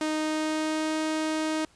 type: tone with pitch glide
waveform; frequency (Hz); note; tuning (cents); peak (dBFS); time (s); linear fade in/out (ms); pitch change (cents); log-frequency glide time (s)
sawtooth; 310 to 313.1; D#4 to D#4; -6 to +11; -22; 0.01-1.65; 2; +17; 0.18-0.99
effects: pink hiss -60 dBFS RMS until 1.75 s + resampled to 22050 Hz